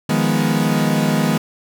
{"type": "chord", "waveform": "40% pulse", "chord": "F half-diminished seventh", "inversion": "third", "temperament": "equal", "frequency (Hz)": [155.56, 174.61, 207.7, 246.9], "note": ["Eb3", "F3", "Ab3", "Cb4"], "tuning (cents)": [0, 0, 0, 0], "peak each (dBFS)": [-19, -22, -19, -20], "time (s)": [0.09, 1.38], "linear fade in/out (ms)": 5, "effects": []}